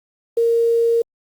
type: tone with quantisation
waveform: sine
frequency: 463.9 Hz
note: A#4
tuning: 8 cents flat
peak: -13 dBFS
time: 0.37-1.02 s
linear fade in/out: 5 ms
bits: 7
effects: Opus 48 kbps